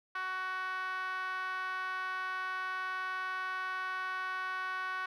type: tone with band-pass filter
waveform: 5% pulse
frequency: 373.3 Hz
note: F#4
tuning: 15 cents sharp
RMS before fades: -37 dBFS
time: 0.15-5.06 s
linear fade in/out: 5 ms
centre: 1300 Hz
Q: 9.8
effects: none